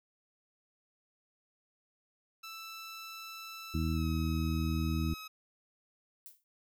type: tone with pitch glide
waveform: 15% pulse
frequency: 1324 to 1275.9 Hz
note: E6 to D#6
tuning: +7 to +43 cents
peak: -37 dBFS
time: 2.43-5.28 s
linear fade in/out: 10 ms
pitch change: -64 cents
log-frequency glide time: 3.93-4.06 s
type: harmonic tone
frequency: 80.1 Hz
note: E2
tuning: 49 cents flat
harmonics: 1 / 2 / 3 / 4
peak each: -32 / -35 / -37 / -38 dBFS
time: 3.74-5.14 s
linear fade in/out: 5 ms
type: noise with exponential decay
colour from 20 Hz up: violet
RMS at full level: -46 dBFS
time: 6.26-6.44 s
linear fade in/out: 0 ms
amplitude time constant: 39 ms
effects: none